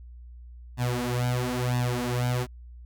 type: tone with flanger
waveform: sawtooth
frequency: 123.47 Hz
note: B2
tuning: in tune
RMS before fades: -27 dBFS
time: 0.77-2.47 s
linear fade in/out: 50 ms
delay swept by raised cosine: 1.1 to 6.8 ms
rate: 1 Hz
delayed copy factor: +0.9
effects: added 60 Hz sine -42 dBFS peak until 2.85 s